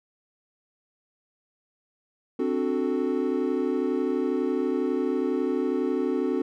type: chord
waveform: triangle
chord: D dominant seventh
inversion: third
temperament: equal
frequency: 261.6 / 293.7 / 370 / 440 Hz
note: C4 / D4 / F#4 / A4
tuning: 0 / 0 / 0 / 0 cents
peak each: -26 / -28 / -26 / -28 dBFS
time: 2.39-6.42 s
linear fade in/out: 5 ms
effects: none